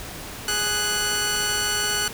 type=tone pair together; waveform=10% pulse; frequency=415.3 / 1481 Hz; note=G#4 / F#6; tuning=0 / +1 cents; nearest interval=octave + minor seventh; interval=2201 cents; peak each=-21 / -14 dBFS; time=0.48-2.08 s; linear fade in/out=2 ms; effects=pink hiss -36 dBFS RMS until 2.13 s